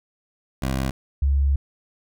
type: tone pair in turn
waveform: 15% pulse / sine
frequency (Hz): 66 / 69.41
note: C2 / C#2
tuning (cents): +16 / +3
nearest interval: minor second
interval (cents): 87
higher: second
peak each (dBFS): -16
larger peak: neither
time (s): 0.62-0.91 / 1.22-1.56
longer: second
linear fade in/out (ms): 5
effects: none